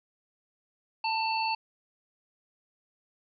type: harmonic tone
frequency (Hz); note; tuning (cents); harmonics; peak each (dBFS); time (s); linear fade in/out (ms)
891; A5; +22; 1 / 3 / 5; -28 / -33 / -35; 1.04-1.55; 5
effects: none